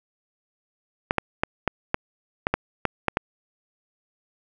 clicks, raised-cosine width 0.5 ms, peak -5 dBFS, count 10, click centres 1.109 / 1.183 / 1.435 / 1.677 / 1.944 / 2.469 / 2.54 / 2.853 / 3.083 / 3.171 s, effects none

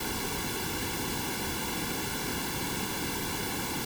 pink noise with comb filter, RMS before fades -33 dBFS, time 0-3.85 s, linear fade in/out 5 ms, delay 1.6 ms, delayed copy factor -0.8, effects none

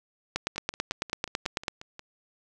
two click trains, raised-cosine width 0.2 ms, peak -10 / -24 dBFS, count 13 / 9, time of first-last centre 0.36-1.682 / 0.56-1.994 s, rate 9.08 / 5.58 Hz, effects none

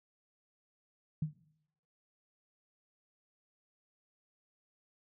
sine tone with exponential decay, 154 Hz, D#3, 17 cents flat, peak -27 dBFS, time 1.22-1.38 s, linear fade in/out 5 ms, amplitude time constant 34 ms, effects noise-tail reverb RT60 0.7 s tail -17 dB re dry

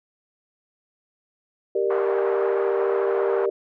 sine chord, G minor, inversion none, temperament equal with one note detuned, 392 / 466.2 / 598.3 Hz, G4 / Bb4 / D5, 0 / 0 / +32 cents, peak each -22 / -24 / -28 dBFS, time 1.75-3.5 s, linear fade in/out 5 ms
white band-pass noise, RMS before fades -32 dBFS, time 1.9-3.46 s, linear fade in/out 5 ms, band 510 to 1300 Hz, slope 24 dB/octave
effects none

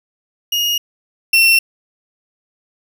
35% pulse tone pair in turn, 2865 / 2710 Hz, F7 / E7, +44 / +47 cents, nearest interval minor second, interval 97 cents, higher first, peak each -13 / -7 dBFS, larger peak second, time 0.52-0.78 / 1.33-1.59 s, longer neither, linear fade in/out 5 ms, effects none

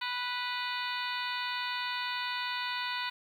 harmonic tone with a mistuned harmonic, 492.7 Hz, B4, 4 cents flat, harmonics 2 / 3 / 4 / 5 / 6 / 7 / 8 / 9, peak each -37 / -39 / -40 / -41 / -42 / -42 / -43 / -44 dBFS, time 0.01-3.1 s, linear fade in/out 10 ms, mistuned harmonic 7, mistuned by +71 cents, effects 10-bit

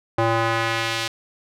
square tone with band-pass filter sweep, 114.1 Hz, A#2, 37 cents flat, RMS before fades -22 dBFS, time 0.18-1.08 s, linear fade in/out 5 ms, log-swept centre 780 to 3900 Hz, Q 0.9, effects none

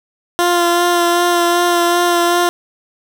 15% pulse tone with vibrato, 347.7 Hz, F4, 8 cents flat, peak -5 dBFS, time 0.39-2.49 s, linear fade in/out 0 ms, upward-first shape sine, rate 2.6 Hz, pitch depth 17 cents each way, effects none

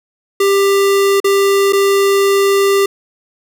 square tone with dropouts, 395.8 Hz, G4, 17 cents sharp, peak -10 dBFS, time 0.4-2.86 s, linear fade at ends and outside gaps 5 ms, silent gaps 1.202-1.243 / 1.725-1.731 s, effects none

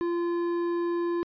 triangle tone with hard clipping, 344.2 Hz, F4, 25 cents flat, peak -27 dBFS, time 0.01-1.23 s, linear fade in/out 0 ms, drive 12 dB, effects resampled to 11025 Hz

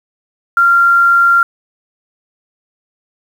sine tone with quantisation, 1384 Hz, F6, 16 cents flat, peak -6 dBFS, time 0.57-1.43 s, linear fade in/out 2 ms, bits 6, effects none

